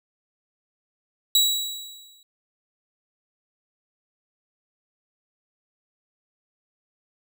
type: tone with exponential decay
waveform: sawtooth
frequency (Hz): 3890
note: B7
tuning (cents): -27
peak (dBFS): -11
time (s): 1.35-2.23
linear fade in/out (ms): 2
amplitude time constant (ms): 190
effects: none